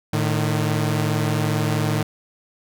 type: tone pair together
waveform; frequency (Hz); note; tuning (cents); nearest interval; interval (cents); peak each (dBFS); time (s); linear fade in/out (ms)
sawtooth; 110 / 152.62; A2 / D#3; 0 / -33; tritone; 567; -18; 0.13-2.03; 5
effects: none